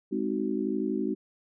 sine chord, Ab dominant seventh, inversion none, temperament just, 207.7 / 259.6 / 311.5 / 373.8 Hz, Ab3 / C4 / Eb4 / Gb4, 0 / -13 / +2 / +18 cents, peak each -32 dBFS, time 0.11-1.15 s, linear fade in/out 20 ms, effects none

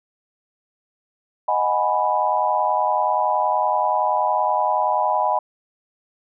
sine chord, G# minor seventh, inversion second, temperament equal, 622.3 / 740 / 830.6 / 987.8 Hz, D#5 / F#5 / G#5 / B5, 0 / 0 / 0 / 0 cents, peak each -24 / -24 / -22 / -21 dBFS, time 1.48-5.39 s, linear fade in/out 5 ms, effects none

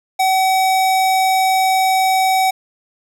square tone, 758 Hz, F#5, 42 cents sharp, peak -13 dBFS, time 0.19-2.51 s, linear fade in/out 10 ms, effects none

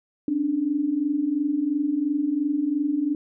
sine tone pair together, 273.3 / 296.2 Hz, C#4 / D4, -24 / +15 cents, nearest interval minor second, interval 139 cents, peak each -27 / -22 dBFS, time 0.28-3.15 s, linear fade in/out 2 ms, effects none

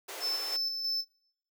pink high-pass noise, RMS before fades -42 dBFS, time 0.08-0.57 s, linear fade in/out 10 ms, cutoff 360 Hz, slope 48 dB/octave
triangle tone with tremolo, 5274 Hz, E8, in tune, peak -28 dBFS, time 0.2-1.05 s, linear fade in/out 50 ms, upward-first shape square, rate 3.1 Hz, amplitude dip 40%
effects noise-tail reverb RT60 0.7 s tail -24 dB re dry

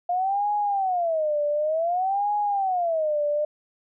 sine tone with vibrato, 698.5 Hz, F5, in tune, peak -21 dBFS, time 0.09-3.45 s, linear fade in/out 5 ms, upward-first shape sine, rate 0.55 Hz, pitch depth 300 cents each way, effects none

